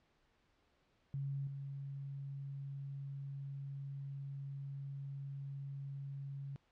sine tone with level steps, 138.59 Hz, C#3, in tune, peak -37 / -42 dBFS, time 1.14-6.56 s, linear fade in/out 0 ms, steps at 1.47 s, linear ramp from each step 2 ms, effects pink hiss -75 dBFS RMS until 6.71 s + low-pass 4000 Hz 12 dB/octave

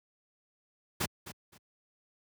pink noise with echo, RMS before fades -30 dBFS, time 1-1.06 s, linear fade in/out 10 ms, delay 260 ms, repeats 2, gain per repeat -13 dB, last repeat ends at 1.58 s, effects high-pass 80 Hz 12 dB/octave

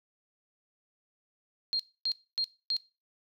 sine tone bursts, 4216 Hz, C8, 12 cents sharp, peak -26 dBFS, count 4, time 1.73-2.766 s, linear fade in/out 0 ms, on 64 ms, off 260 ms, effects noise-tail reverb RT60 0.3 s tail -20 dB re dry

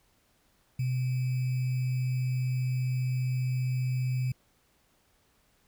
sine tone with sample-and-hold, 127.5 Hz, C3, 44 cents flat, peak -26 dBFS, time 0.79-4.32 s, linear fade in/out 5 ms, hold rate 2450 Hz, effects pink hiss -68 dBFS RMS until 5.67 s

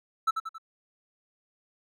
triangle tone with echo, 1318.5 Hz, E6, in tune, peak -19 dBFS, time 0.27-0.31 s, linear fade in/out 10 ms, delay 91 ms, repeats 3, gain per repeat -6 dB, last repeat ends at 0.583 s, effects none

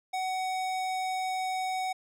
sine tone with hard clipping, 749 Hz, F#5, 21 cents sharp, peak -31 dBFS, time 0.13-1.93 s, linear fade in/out 10 ms, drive 18 dB, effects none

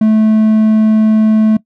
triangle tone with hard clipping, 217.5 Hz, A3, 20 cents flat, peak -7 dBFS, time 0.01-1.57 s, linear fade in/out 5 ms, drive 6 dB, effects noise-tail reverb RT60 0.1 s tail -19 dB re dry

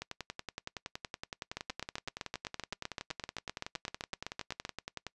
two click trains, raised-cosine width 0.2 ms, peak -21 / -19 dBFS, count 55 / 25, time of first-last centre 0.02-5.067 / 1.57-4.651 s, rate 10.7 / 7.79 Hz, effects noise-tail reverb RT60 0.1 s tail -23 dB re dry + resampled to 24000 Hz

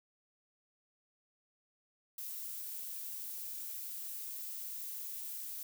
violet noise, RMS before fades -43 dBFS, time 2.18-5.63 s, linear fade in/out 2 ms, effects none

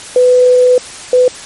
sine tone pair in turn, 499.5 / 501.4 Hz, B4 / B4, +20 / +26 cents, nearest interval unison, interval 6 cents, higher second, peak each -4 dBFS, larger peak neither, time 0.16-0.78 / 1.13-1.28 s, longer first, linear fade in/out 2 ms, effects white hiss -29 dBFS RMS until 1.45 s + MP3 48 kbps

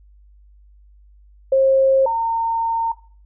sine tone pair in turn, 535 / 913.9 Hz, C5 / A#5, +38 / -35 cents, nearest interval major sixth, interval 927 cents, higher second, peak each -11 / -17 dBFS, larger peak first, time 1.52-2.06 / 2.06-2.92 s, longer second, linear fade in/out 5 ms, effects noise-tail reverb RT60 0.4 s tail -17 dB re dry + added 50 Hz sine -46 dBFS peak until 3.25 s

